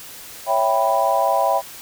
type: chord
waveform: sine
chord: C# half-diminished seventh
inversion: none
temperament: equal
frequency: 554.4 / 659.3 / 784 / 987.8 Hz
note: C#5 / E5 / G5 / B5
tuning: 0 / 0 / 0 / 0 cents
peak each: -23 / -20 / -20 / -21 dBFS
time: 0.46-1.62 s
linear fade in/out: 50 ms
effects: white hiss -38 dBFS RMS until 1.81 s